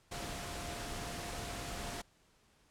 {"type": "tone in noise", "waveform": "sine", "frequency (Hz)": 699, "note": "F5", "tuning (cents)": 1, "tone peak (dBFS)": -48, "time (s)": [0.11, 2.02], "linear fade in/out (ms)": 10, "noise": "pink", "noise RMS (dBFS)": -42, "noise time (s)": [0.11, 2.02], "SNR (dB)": -9, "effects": ["pink hiss -69 dBFS RMS until 2.7 s", "low-pass 10000 Hz 12 dB/octave"]}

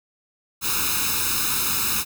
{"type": "noise with comb filter", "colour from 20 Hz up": "white", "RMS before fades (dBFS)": -23, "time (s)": [0.61, 2.05], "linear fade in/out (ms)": 50, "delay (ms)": 0.77, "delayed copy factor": 1, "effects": []}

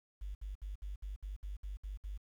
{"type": "tone bursts", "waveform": "sine", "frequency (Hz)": 49.2, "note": "G1", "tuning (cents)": 7, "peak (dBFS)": -39, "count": 10, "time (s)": [0.21, 2.177], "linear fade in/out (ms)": 10, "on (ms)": 140, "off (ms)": 63, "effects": ["11-bit"]}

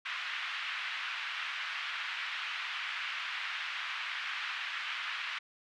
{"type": "band-pass noise", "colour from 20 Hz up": "white", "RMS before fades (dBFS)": -38, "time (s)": [0.05, 5.39], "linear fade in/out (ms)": 10, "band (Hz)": [1200, 3000], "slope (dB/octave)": 24, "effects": []}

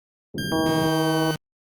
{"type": "band-pass noise", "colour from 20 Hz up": "pink", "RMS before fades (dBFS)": -30, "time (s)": [0.34, 0.87], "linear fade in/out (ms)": 5, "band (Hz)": [110, 380], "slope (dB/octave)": 24}
{"type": "tone with pitch glide", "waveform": "20% pulse", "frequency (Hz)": [1600, 1513.7], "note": ["G6", "F#6"], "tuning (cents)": [35, 39], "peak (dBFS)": -25, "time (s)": [0.38, 1.35], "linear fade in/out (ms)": 2, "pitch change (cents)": -96, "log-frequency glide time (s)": [0.77, 1.22]}
{"type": "harmonic tone", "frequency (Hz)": 160, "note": "D#3", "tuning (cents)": 49, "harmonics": [2, 3, 4, 5, 6, 7], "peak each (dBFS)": [-23, -27, -29, -31, -33, -34], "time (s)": [0.52, 1.31], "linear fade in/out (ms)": 0}
{"type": "tone", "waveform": "45% pulse", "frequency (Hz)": 155.4, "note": "D#3", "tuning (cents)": -2, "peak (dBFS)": -26, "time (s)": [0.66, 1.36], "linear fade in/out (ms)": 2}
{"effects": ["Opus 48 kbps"]}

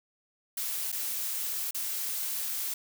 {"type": "noise with dropouts", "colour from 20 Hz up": "blue", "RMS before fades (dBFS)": -33, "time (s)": [0.57, 2.74], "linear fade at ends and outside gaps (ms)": 5, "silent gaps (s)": [[0.919, 0.925], [1.71, 1.745]], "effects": []}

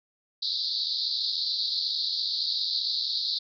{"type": "band-pass noise", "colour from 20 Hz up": "pink", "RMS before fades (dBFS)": -29, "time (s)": [0.42, 3.39], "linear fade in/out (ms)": 10, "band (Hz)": [3800, 4800], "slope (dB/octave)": 96, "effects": []}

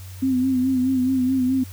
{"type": "tone with vibrato", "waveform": "sine", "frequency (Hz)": 258.3, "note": "C4", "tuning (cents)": -22, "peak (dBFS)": -17, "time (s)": [0.22, 1.64], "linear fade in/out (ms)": 10, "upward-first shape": "sine", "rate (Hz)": 4.7, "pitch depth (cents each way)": 54, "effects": ["added 93 Hz sine -35 dBFS peak until 1.72 s", "white hiss -46 dBFS RMS until 1.72 s"]}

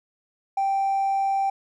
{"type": "tone with hard clipping", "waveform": "triangle", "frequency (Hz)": 783, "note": "G5", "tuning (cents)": -2, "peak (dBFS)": -20, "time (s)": [0.57, 1.5], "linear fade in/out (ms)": 5, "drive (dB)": 2, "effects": []}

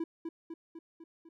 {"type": "tone with echo", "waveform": "triangle", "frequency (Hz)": 329.6, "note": "E4", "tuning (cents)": 0, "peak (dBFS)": -29, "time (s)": [0, 0.04], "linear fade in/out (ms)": 5, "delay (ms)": 250, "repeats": 5, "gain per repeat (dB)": -4, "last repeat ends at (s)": 1.29, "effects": []}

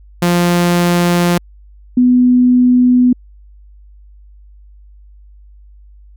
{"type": "tone pair in turn", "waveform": ["sawtooth", "sine"], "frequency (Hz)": [174.61, 248.7], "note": ["F3", "B3"], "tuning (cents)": [0, 12], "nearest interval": "tritone", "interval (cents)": 612, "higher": "second", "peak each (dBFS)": -6, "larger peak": "neither", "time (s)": [[0.22, 1.38], [1.97, 3.13]], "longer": "neither", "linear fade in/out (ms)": 5, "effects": ["added 50 Hz sine -38 dBFS peak until 6.16 s"]}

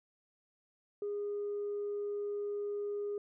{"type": "tone", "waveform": "sine", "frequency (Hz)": 410.1, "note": "G#4", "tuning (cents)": -22, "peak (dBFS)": -33, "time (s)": [1.02, 3.18], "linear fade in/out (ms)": 2, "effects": ["tanh soft clip ceiling -31 dBFS"]}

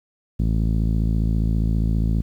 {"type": "tone with low-pass filter", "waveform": "sawtooth", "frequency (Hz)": 54.9, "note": "A1", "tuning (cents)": -3, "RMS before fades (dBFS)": -20, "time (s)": [0.39, 2.22], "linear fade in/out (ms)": 10, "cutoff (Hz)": 210, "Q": 1.6, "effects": ["9-bit"]}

